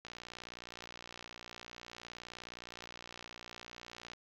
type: click train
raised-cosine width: 0.2 ms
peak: -29 dBFS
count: 244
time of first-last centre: 0.05-4.134 s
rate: 59.5 Hz
effects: low-pass 6000 Hz 12 dB/octave + 10-bit